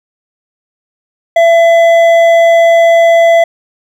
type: tone with hard clipping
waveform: triangle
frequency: 671 Hz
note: E5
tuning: 31 cents sharp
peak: -5 dBFS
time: 1.36-3.44 s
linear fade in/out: 5 ms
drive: 11 dB
effects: none